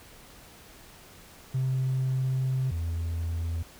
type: tone pair in turn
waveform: triangle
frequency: 130.81 / 83.36 Hz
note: C3 / E2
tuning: 0 / +20 cents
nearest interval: minor sixth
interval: 780 cents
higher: first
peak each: -21 / -25 dBFS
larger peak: first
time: 1.54-2.71 / 2.71-3.63 s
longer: first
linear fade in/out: 10 ms
effects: tanh soft clip ceiling -21 dBFS + pink hiss -51 dBFS RMS until 3.79 s